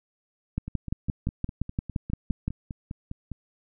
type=two click trains; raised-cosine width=5 ms; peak=-14 / -22 dBFS; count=12 / 14; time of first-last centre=0.58-2.48 / 0.68-3.317 s; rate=5.79 / 4.93 Hz; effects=none